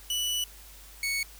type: tone pair in turn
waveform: sawtooth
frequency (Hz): 2960 / 2217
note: F#7 / C#7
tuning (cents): 0 / 0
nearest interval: perfect fourth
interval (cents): 500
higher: first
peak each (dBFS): -24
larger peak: neither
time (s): 0.1-0.44 / 1.03-1.23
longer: first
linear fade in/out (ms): 2
effects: added 50 Hz sine -50 dBFS peak until 1.39 s + white hiss -51 dBFS RMS until 1.39 s